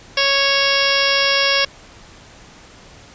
harmonic tone, 553 Hz, C#5, 4 cents flat, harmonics 1 / 2 / 3 / 4 / 5 / 6 / 7 / 8 / 9 / 10, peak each -22 / -24 / -22 / -22 / -22 / -22 / -28 / -28 / -23 / -22 dBFS, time 0.17-1.65 s, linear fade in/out 5 ms, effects pink hiss -43 dBFS RMS until 3.14 s + resampled to 16000 Hz

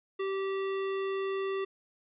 square tone, 388.2 Hz, G4, 17 cents flat, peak -31 dBFS, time 0.19-1.65 s, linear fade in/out 10 ms, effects resampled to 8000 Hz

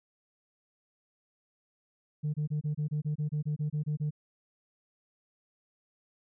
sine tone bursts, 150.2 Hz, D3, 39 cents sharp, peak -26 dBFS, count 14, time 2.23-4.108 s, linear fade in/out 20 ms, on 110 ms, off 26 ms, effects tanh soft clip ceiling -26 dBFS

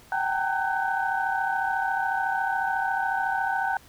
sine tone cluster, 765 / 799 / 912 / 1504 / 1592 Hz, G5 / G5 / A#5 / F#6 / G6, -42 / +33 / -38 / +28 / +26 cents, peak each -28 / -30 / -30 / -28 / -37 dBFS, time 0.12-3.77 s, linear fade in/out 2 ms, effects tanh soft clip ceiling -13 dBFS + pink hiss -53 dBFS RMS until 3.88 s

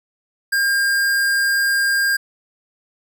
square tone, 1607 Hz, G6, 43 cents sharp, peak -16 dBFS, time 0.52-2.17 s, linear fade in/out 10 ms, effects none

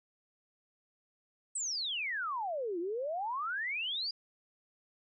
sine exponential two-way sweep, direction down then up, 8400 to 329.6 to 4940 Hz, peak -33 dBFS, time 1.55-4.11 s, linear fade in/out 5 ms, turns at 2.79 s, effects none

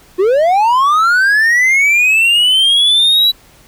triangle linear sweep, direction up, 349.2 to 3951 Hz, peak -6 dBFS, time 0.18-3.32 s, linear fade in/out 20 ms, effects pink hiss -45 dBFS RMS until 3.67 s

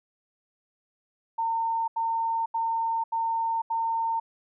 sine tone bursts, 910 Hz, A#5, 42 cents flat, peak -24 dBFS, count 5, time 1.38-4.2 s, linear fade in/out 10 ms, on 500 ms, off 80 ms, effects none

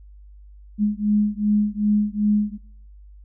sine beating tone pair, 207.7 / 210.3 Hz, G#3 / G#3, 0 / +22 cents, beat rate 2.6 Hz, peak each -20 dBFS, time 0.78-2.58 s, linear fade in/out 50 ms, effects noise-tail reverb RT60 0.7 s tail -23 dB re dry + added 50 Hz sine -42 dBFS peak until 3.24 s

